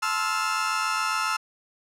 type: chord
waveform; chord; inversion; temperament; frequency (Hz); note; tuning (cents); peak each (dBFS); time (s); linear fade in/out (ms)
35% pulse; F major seventh; first; just; 873.1 / 1047.7 / 1309.6 / 1396.9; A5 / C6 / E6 / F6; -14 / +2 / -12 / 0; -31 / -31 / -25 / -28; 0.02-1.37; 10
effects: low-pass 10000 Hz 12 dB/octave